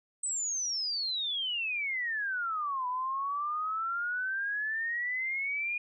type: exponential two-way sweep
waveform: sine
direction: down then up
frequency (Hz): 8220 to 987.8 to 2452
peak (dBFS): -30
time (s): 0.23-5.78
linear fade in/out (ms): 5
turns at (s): 2.87
effects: none